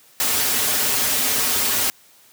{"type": "noise with comb filter", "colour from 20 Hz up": "white", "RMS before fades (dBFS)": -20, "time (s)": [0.2, 1.9], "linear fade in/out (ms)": 0, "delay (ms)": 5.9, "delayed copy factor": -0.95, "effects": ["white hiss -52 dBFS RMS until 2.32 s", "high-pass 100 Hz 12 dB/octave"]}